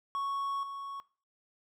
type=tone with level steps; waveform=triangle; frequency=1108.7 Hz; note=C#6; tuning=in tune; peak=-29 / -36 dBFS; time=0.15-1 s; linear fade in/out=0 ms; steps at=0.63 s; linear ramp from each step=2 ms; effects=noise-tail reverb RT60 0.4 s tail -20 dB re dry